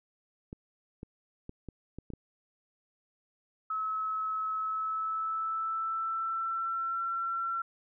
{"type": "clicks", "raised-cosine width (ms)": 3, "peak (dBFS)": -28, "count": 7, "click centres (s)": [0.529, 1.031, 1.494, 1.687, 1.986, 2.103, 2.136]}
{"type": "tone with pitch glide", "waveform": "sine", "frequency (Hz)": [1292, 1354.7], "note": ["E6", "E6"], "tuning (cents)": [-35, 47], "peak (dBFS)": -30, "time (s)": [3.7, 7.62], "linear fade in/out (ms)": 5, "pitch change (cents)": 82, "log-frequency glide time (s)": [4.55, 7.03]}
{"effects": []}